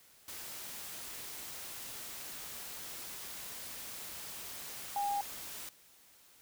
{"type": "tone in noise", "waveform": "sine", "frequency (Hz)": 810, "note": "G#5", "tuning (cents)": -43, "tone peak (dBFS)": -31, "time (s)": [4.96, 5.21], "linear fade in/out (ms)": 2, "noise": "white", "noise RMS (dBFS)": -45, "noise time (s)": [0.28, 5.69], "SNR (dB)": 11, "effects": ["white hiss -62 dBFS RMS until 6.41 s"]}